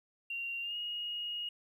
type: tone with pitch glide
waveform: triangle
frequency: 2764 to 2875 Hz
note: F7 to F7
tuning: -19 to +50 cents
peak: -32 dBFS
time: 0.3-1.49 s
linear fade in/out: 5 ms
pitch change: +69 cents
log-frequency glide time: 0.61-0.76 s
effects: tanh soft clip ceiling -34 dBFS